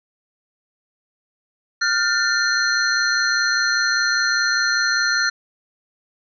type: tone cluster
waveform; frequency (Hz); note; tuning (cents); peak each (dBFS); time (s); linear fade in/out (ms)
sine; 1411 / 1536 / 1791 / 4193 / 5960; F6 / G6 / A6 / C8 / F#8; +17 / -36 / +30 / +3 / +12; -20 / -26 / -23 / -23 / -28; 1.81-5.3; 10
effects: none